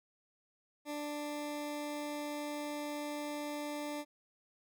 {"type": "tone", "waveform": "20% pulse", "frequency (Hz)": 294.8, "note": "D4", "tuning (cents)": 7, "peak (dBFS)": -33, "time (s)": [0.85, 4.05], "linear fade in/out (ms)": 50, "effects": []}